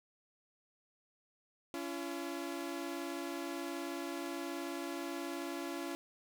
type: tone pair together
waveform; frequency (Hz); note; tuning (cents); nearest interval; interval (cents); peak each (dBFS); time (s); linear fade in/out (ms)
sawtooth; 281.4 / 340.1; C#4 / F4; +26 / -46; minor third; 328; -38 / -37; 1.74-5.95; 0
effects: none